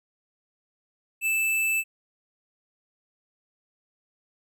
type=tone; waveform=square; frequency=2637 Hz; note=E7; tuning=in tune; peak=-23 dBFS; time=1.21-1.84 s; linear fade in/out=50 ms; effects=none